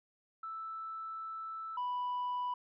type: tone pair in turn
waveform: sine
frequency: 1318.5 / 987.8 Hz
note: E6 / B5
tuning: 0 / 0 cents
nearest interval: perfect fourth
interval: 500 cents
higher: first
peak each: -39 / -31 dBFS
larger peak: second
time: 0.43-1.77 / 1.77-2.54 s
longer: first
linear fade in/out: 5 ms
effects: tanh soft clip ceiling -32 dBFS